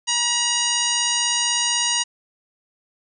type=harmonic tone; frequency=956 Hz; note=A#5; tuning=43 cents sharp; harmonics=1 / 2 / 3 / 4 / 5 / 6 / 7 / 9; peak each=-29 / -30 / -24 / -29 / -28 / -28 / -24 / -29 dBFS; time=0.07-2.04 s; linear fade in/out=20 ms; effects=none